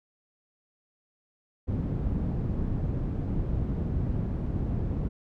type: low-pass noise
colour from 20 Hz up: white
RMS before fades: -29 dBFS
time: 1.67-5.09 s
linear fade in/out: 20 ms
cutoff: 150 Hz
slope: 12 dB/octave
effects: none